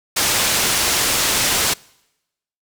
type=low-pass noise; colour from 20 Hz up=white; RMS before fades=-18 dBFS; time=0.16-1.74 s; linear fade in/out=10 ms; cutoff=8800 Hz; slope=12 dB/octave; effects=noise-tail reverb RT60 0.9 s tail -25 dB re dry